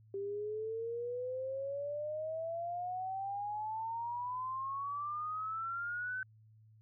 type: exponential sweep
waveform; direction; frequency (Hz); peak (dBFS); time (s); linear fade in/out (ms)
sine; up; 392 to 1531; -36; 0.14-6.23; 2
effects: added 109 Hz sine -59 dBFS peak until 6.81 s